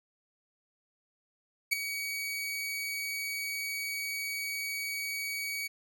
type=tone with ADSR envelope; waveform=sawtooth; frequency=2259 Hz; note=C#7; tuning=32 cents sharp; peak=-18 dBFS; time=1.71-5.68 s; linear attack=20 ms; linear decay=7 ms; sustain=-12 dB; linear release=15 ms; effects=none